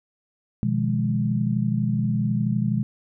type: chord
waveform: sine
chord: F half-diminished seventh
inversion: second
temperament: equal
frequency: 123.47 / 155.56 / 174.61 / 207.7 Hz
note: Cb3 / Eb3 / F3 / Ab3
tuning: 0 / 0 / 0 / 0 cents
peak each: -24 / -28 / -29 / -24 dBFS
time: 0.63-2.83 s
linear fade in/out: 0 ms
effects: none